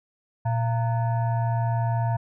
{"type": "tone with frequency modulation", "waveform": "sine", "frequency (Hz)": 117, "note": "A#2", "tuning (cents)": 7, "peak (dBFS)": -21, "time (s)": [0.45, 2.17], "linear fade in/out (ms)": 10, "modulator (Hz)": 802, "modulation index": 0.64, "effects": []}